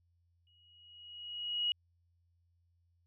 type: tone with exponential growth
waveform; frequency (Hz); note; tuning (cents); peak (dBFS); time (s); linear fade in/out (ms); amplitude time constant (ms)
sine; 2900; F#7; -35; -28; 0.47-1.72; 1; 270
effects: added 86 Hz sine -70 dBFS peak until 3.06 s